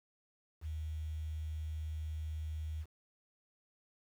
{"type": "tone with quantisation", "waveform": "sine", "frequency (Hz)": 78, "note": "D#2", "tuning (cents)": 5, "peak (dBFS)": -37, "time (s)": [0.61, 2.86], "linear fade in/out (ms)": 50, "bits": 10, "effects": []}